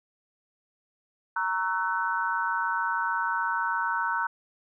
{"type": "chord", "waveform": "sine", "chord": "F# dominant seventh", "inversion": "first", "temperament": "equal with one note detuned", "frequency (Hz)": [932.3, 1108.7, 1318.5, 1505], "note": ["A#5", "C#6", "E6", "F#6"], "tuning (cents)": [0, 0, 0, 29], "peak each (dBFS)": [-29, -35, -32, -29], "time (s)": [1.36, 4.27], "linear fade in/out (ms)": 5, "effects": []}